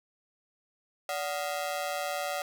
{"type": "ring-modulated tone", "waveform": "sawtooth", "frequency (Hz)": 659.3, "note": "E5", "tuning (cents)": 0, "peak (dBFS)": -24, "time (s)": [1.09, 2.42], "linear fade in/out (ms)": 2, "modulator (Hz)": 80.7, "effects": []}